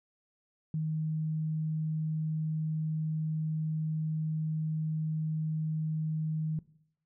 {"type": "tone", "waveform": "sine", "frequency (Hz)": 156.7, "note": "D#3", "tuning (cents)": 13, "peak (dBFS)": -29, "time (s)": [0.74, 6.59], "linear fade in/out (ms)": 2, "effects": ["noise-tail reverb RT60 0.7 s tail -19 dB re dry"]}